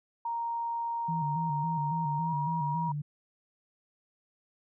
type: tone with pitch glide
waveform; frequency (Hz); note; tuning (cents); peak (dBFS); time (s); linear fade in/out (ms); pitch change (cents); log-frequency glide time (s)
sine; 932.3 to 953.5; A#5 to A#5; 0 to +39; -30; 0.25-2.92; 5; +39; 2.24-2.31
type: tone with vibrato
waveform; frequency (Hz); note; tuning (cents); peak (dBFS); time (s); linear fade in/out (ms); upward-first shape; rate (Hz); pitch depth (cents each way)
sine; 155.56; D#3; 0; -31; 1.08-3.02; 10; square; 3.6; 94
effects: none